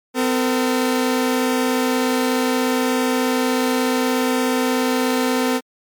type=tone pair together; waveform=sawtooth; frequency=255.5 / 454.3 Hz; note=C4 / A#4; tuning=-41 / -45 cents; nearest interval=minor seventh; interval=996 cents; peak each=-14 / -18 dBFS; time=0.14-5.61 s; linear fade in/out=50 ms; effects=MP3 96 kbps